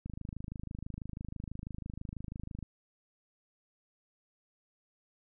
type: click train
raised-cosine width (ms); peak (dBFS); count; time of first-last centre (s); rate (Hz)
5; -28; 68; 0.06-2.627; 26.1
effects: none